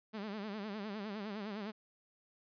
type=tone with vibrato; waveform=sawtooth; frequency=207.7 Hz; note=G#3; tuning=in tune; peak=-36 dBFS; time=0.13-1.72 s; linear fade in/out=20 ms; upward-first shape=sine; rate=9.8 Hz; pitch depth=110 cents each way; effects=resampled to 11025 Hz